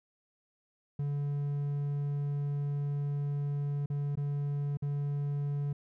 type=tone with dropouts; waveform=triangle; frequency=143.5 Hz; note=D3; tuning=40 cents flat; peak=-28 dBFS; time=0.99-5.73 s; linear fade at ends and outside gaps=5 ms; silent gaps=3.86-3.9 / 4.155-4.172 / 4.772-4.822 s; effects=none